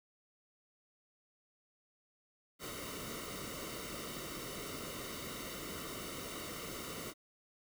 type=noise with comb filter; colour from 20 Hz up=pink; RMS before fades=-44 dBFS; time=2.59-7.14 s; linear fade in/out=50 ms; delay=1.2 ms; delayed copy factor=-0.75; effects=none